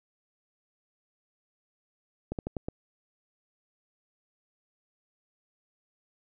slowing click train, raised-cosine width 2 ms, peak -19 dBFS, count 5, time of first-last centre 2.32-2.685 s, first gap 68 ms, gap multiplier 1.2, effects none

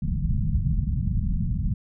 pink low-pass noise, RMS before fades -24 dBFS, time 0.02-1.74 s, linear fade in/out 5 ms, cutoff 200 Hz, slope 48 dB/octave, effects none

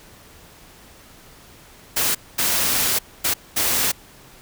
white noise bursts at uneven times, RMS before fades -20 dBFS, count 4, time 1.96-2.15 / 2.38-2.99 / 3.24-3.34 / 3.56-3.92 s, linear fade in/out 10 ms, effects pink hiss -47 dBFS RMS until 4.41 s

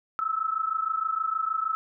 sine tone pair together, 1292.1 / 1318.5 Hz, E6 / E6, -35 / 0 cents, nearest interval unison, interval 35 cents, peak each -28 dBFS, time 0.19-1.75 s, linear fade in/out 0 ms, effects none

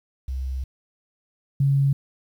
sine tone pair in turn, 65.41 / 138.6 Hz, C2 / C#3, 0 / 0 cents, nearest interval octave + minor second, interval 1300 cents, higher second, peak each -25 / -16 dBFS, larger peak second, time 0.28-0.64 / 1.6-1.93 s, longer first, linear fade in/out 5 ms, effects 9-bit

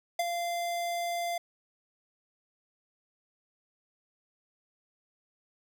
square tone with ADSR envelope, 691 Hz, F5, 19 cents flat, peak -25 dBFS, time 0.19-1.38 s, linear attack 5 ms, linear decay 33 ms, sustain -6 dB, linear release 5 ms, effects none

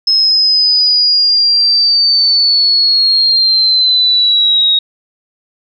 sine linear sweep, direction down, 5180 to 3766 Hz, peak -7 dBFS, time 0.07-4.79 s, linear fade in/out 5 ms, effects none

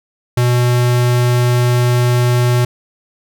square tone, 122.5 Hz, B2, 14 cents flat, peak -11 dBFS, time 0.37-2.65 s, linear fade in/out 5 ms, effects none

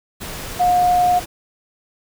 sine tone in noise, 717 Hz, F5, 45 cents sharp, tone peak -12 dBFS, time 0.59-1.2 s, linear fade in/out 20 ms, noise pink, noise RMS -30 dBFS, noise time 0.2-1.26 s, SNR +15 dB, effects none

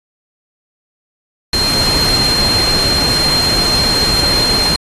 sine tone in noise, 4186 Hz, C8, in tune, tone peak -13 dBFS, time 1.53-4.76 s, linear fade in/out 2 ms, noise pink, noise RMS -18 dBFS, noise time 1.53-4.76 s, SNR +2 dB, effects AAC 32 kbps

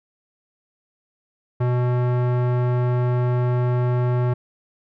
square tone with low-pass filter, 123.47 Hz, B2, in tune, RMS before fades -20 dBFS, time 1.6-4.34 s, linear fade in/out 10 ms, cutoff 1200 Hz, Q 0.8, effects none

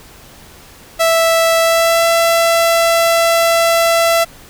sawtooth tone with pitch glide, 659.3 to 669.3 Hz, E5 to E5, 0 to +26 cents, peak -6 dBFS, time 0.99-4.25 s, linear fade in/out 20 ms, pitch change +26 cents, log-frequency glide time 1.6-2.05 s, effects pink hiss -40 dBFS RMS until 4.49 s

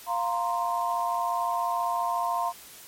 sine chord, F suspended fourth, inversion none, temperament equal, 698.5 / 932.3 / 1046.5 Hz, F5 / Bb5 / C6, 0 / 0 / 0 cents, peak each -29 dBFS, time 0.06-2.53 s, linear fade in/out 50 ms, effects white hiss -47 dBFS RMS until 2.87 s + MP3 64 kbps

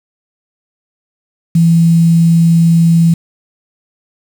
sine tone with quantisation, 166.8 Hz, E3, 21 cents sharp, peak -5 dBFS, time 1.55-3.14 s, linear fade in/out 5 ms, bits 5, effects none

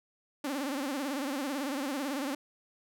sawtooth tone with vibrato, 277.2 Hz, C#4, in tune, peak -28 dBFS, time 0.44-2.35 s, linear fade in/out 5 ms, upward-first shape sine, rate 18 Hz, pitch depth 130 cents each way, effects none

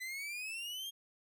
40% pulse exponential sweep, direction up, 2000 to 3254 Hz, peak -39 dBFS, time 0-0.91 s, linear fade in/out 20 ms, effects none

